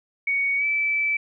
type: tone with pitch glide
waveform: sine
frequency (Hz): 2235 to 2314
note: C#7 to D7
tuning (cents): +14 to -26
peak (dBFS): -20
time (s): 0.27-1.17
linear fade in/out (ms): 5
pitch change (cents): +60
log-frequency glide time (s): 0.57-0.65
effects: none